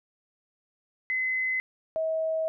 sine tone pair in turn, 2038 / 640.8 Hz, C7 / E5, -46 / -49 cents, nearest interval octave + minor sixth, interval 2003 cents, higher first, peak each -25 dBFS, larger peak neither, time 1.1-1.6 / 1.96-2.48 s, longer second, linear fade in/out 0 ms, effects none

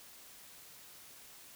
silence, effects white hiss -55 dBFS RMS until 1.55 s

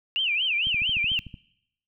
sine tone with vibrato, 2725 Hz, F7, 43 cents flat, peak -22 dBFS, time 0.16-1.19 s, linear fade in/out 0 ms, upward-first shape sine, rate 4.4 Hz, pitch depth 260 cents each way
click train, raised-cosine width 5 ms, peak -27 dBFS, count 10, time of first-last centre 0.67-1.342 s, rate 13.4 Hz
effects noise-tail reverb RT60 0.8 s tail -23 dB re dry

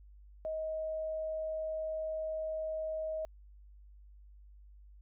sine tone, 631 Hz, D#5, 24 cents sharp, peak -34 dBFS, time 0.45-3.25 s, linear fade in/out 0 ms, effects added 50 Hz sine -53 dBFS peak until 5.01 s

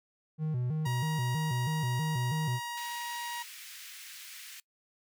triangle tone with vibrato, 138.9 Hz, C#3, 4 cents sharp, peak -27 dBFS, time 0.38-2.6 s, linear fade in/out 50 ms, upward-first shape square, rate 3.1 Hz, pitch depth 200 cents each way
sawtooth tone, 950 Hz, A#5, 33 cents sharp, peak -32 dBFS, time 0.85-3.43 s, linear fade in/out 10 ms
pink high-pass noise, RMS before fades -47 dBFS, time 2.77-4.6 s, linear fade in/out 2 ms, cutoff 1800 Hz, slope 24 dB/octave
effects noise-tail reverb RT60 0.1 s tail -22 dB re dry

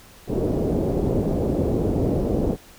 white low-pass noise, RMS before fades -22 dBFS, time 0.27-2.57 s, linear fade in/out 50 ms, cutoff 480 Hz, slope 24 dB/octave, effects pink hiss -48 dBFS RMS until 2.78 s

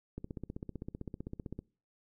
click train, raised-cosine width 3 ms, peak -27 dBFS, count 23, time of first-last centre 0.18-1.59 s, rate 15.6 Hz, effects noise-tail reverb RT60 0.4 s tail -25 dB re dry

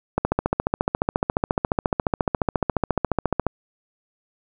click train, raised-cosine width 1 ms, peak -5 dBFS, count 48, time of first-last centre 0.18-3.467 s, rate 14.3 Hz, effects none

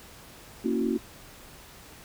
sine chord, F# dominant seventh, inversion first, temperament equal, 233.1 / 277.2 / 329.6 / 370 Hz, A#3 / C#4 / E4 / F#4, 0 / 0 / 0 / 0 cents, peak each -28 / -30 / -31 / -30 dBFS, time 0.64-0.98 s, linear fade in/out 10 ms, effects pink hiss -49 dBFS RMS until 2.04 s

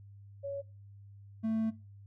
sine / triangle tone pair in turn, 559 / 221.8 Hz, C#5 / A3, +14 / +14 cents, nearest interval octave + major third, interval 1600 cents, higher first, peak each -35 / -27 dBFS, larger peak second, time 0.43-0.62 / 1.43-1.71 s, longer second, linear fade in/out 20 ms, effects noise-tail reverb RT60 0.3 s tail -20 dB re dry + added 100 Hz sine -50 dBFS peak until 2.06 s

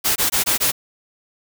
white noise bursts, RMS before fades -18 dBFS, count 5, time 0.04-0.72 s, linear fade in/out 20 ms, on 120 ms, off 20 ms, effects none

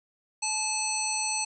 harmonic tone with a mistuned harmonic, 866 Hz, A5, 28 cents flat, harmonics 1 / 3 / 5 / 7 / 9 / 10, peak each -34 / -34 / -34 / -34 / -34 / -34 dBFS, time 0.42-1.45 s, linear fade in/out 10 ms, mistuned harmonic 10, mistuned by -40 cents, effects none

